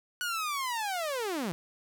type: linear sweep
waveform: sawtooth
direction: down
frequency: 1480 to 155.8 Hz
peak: -27 dBFS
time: 0.21-1.52 s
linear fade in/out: 0 ms
effects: none